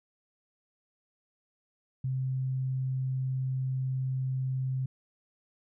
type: tone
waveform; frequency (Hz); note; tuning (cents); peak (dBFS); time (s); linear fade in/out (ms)
sine; 130.81; C3; 0; -28; 2.04-4.86; 5
effects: none